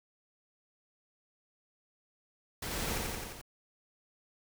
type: noise with echo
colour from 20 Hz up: pink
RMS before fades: -38 dBFS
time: 2.62-2.98 s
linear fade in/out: 5 ms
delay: 87 ms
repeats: 5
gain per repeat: -2 dB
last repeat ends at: 3.415 s
effects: none